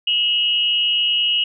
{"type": "tone with amplitude modulation", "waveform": "sine", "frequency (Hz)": 2892, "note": "F#7", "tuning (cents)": -40, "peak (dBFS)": -12, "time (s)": [0.07, 1.44], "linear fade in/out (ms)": 5, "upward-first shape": "sine", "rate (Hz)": 251, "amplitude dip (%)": 70, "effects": []}